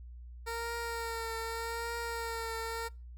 15% pulse tone with vibrato, 460 Hz, A#4, 23 cents flat, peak -29 dBFS, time 0.46-2.89 s, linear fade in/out 20 ms, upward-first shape triangle, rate 0.83 Hz, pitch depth 32 cents each way, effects noise-tail reverb RT60 0.3 s tail -24 dB re dry + added 60 Hz sine -45 dBFS peak until 3.17 s

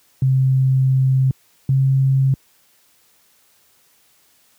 sine tone pair in turn, 131.9 / 134.21 Hz, C3 / C3, +14 / +44 cents, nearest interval unison, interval 30 cents, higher second, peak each -12 dBFS, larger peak neither, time 0.22-1.31 / 1.69-2.34 s, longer first, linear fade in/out 2 ms, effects white hiss -57 dBFS RMS until 4.58 s + high-pass 60 Hz 12 dB/octave

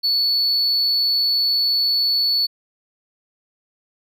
triangle tone, 4437 Hz, C#8, 1 cent sharp, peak -14 dBFS, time 0.03-2.47 s, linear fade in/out 20 ms, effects tanh soft clip ceiling -10 dBFS

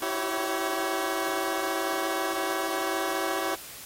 15% pulse chord, C# diminished, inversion first, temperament equal with one note detuned, 329.6 / 384.2 / 554.4 Hz, E4 / G4 / C#5, 0 / -35 / 0 cents, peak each -27 / -26 / -28 dBFS, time 0.02-3.55 s, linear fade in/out 2 ms, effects white hiss -43 dBFS RMS until 3.85 s + AAC 48 kbps

